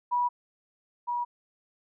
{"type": "tone pair in turn", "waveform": "sine", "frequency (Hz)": [974, 963.9], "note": ["B5", "B5"], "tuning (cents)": [-24, -42], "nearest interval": "unison", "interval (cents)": 18, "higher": "first", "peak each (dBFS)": [-23, -27], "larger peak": "first", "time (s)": [[0.11, 0.29], [1.07, 1.25]], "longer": "neither", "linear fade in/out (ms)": 20, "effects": []}